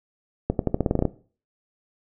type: accelerating click train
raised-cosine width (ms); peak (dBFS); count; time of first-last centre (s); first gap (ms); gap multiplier
2; -7; 11; 0.5-1.053; 92; 0.88
effects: noise-tail reverb RT60 0.4 s tail -17 dB re dry